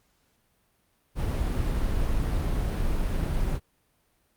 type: noise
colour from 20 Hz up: brown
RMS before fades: -26 dBFS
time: 1.15-3.6 s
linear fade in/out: 50 ms
effects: pink hiss -69 dBFS RMS until 4.36 s + Opus 48 kbps